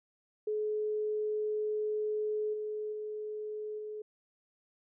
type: tone with level steps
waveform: sine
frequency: 425.9 Hz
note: G#4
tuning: 44 cents sharp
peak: -30 / -34 / -36 / -38 dBFS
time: 0.47-4.02 s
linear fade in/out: 5 ms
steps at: 2.53 / 2.92 / 3.78 s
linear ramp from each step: 10 ms
effects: none